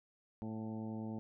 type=harmonic tone with a mistuned harmonic; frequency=110.1 Hz; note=A2; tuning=2 cents sharp; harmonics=1 / 2 / 3 / 4 / 5 / 6 / 7 / 8; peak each=-46 / -41 / -49 / -54 / -55 / -58 / -57 / -57 dBFS; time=0.42-1.19 s; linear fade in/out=0 ms; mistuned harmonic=6; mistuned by=+40 cents; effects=none